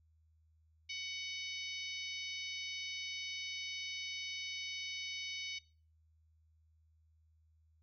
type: harmonic tone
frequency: 747 Hz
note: F#5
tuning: 16 cents sharp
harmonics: 3 / 4 / 5 / 6 / 7 / 8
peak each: -44 / -46 / -48 / -50 / -51 / -52 dBFS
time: 0.89-5.59 s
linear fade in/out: 10 ms
effects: noise-tail reverb RT60 0.4 s tail -20 dB re dry + added 79 Hz sine -67 dBFS peak until 7.82 s